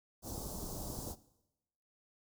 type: band-stop noise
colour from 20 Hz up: pink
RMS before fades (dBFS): -43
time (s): 0.22-1.16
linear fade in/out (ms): 50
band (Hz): 910 to 5100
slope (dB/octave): 24
type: click train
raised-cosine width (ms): 3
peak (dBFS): -33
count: 9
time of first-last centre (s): 0.38-1.076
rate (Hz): 11.5
effects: noise-tail reverb RT60 0.9 s tail -18 dB re dry